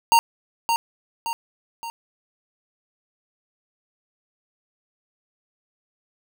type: tone with echo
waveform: square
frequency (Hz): 925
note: A#5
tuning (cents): -14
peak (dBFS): -13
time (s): 0.12-0.19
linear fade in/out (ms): 0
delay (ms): 570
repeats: 3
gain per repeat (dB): -6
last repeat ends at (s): 1.9
effects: none